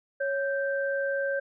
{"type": "tone pair together", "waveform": "sine", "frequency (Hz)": [553.7, 1566], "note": ["C#5", "G6"], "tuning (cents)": [-2, -2], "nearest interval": "octave + tritone", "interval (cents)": 1800, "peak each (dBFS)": [-27, -31], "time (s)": [0.2, 1.4], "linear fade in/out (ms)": 10, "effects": []}